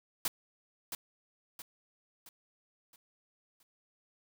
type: noise with echo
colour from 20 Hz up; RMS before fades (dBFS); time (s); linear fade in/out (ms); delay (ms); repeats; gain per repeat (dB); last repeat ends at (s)
white; -32; 0.25-0.28; 2; 670; 5; -7; 3.63
effects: none